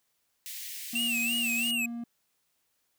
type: high-pass noise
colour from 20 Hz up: white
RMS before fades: -40 dBFS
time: 0.46-1.71 s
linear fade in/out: 0 ms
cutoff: 1900 Hz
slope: 48 dB/octave
type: tone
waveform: triangle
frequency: 235.3 Hz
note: A#3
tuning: 16 cents sharp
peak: -32 dBFS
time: 0.93-2.04 s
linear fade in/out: 5 ms
type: tone with vibrato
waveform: square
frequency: 2694 Hz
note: E7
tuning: 37 cents sharp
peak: -28 dBFS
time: 0.95-1.86 s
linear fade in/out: 5 ms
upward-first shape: sine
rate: 3 Hz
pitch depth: 120 cents each way
effects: white hiss -75 dBFS RMS until 2.98 s